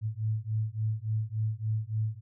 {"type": "beating tone pair", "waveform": "sine", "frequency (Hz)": [107.5, 111], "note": ["A2", "A2"], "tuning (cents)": [-40, 16], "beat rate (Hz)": 3.5, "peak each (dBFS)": [-31, -31], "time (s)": [0.01, 2.21], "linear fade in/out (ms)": 50, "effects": []}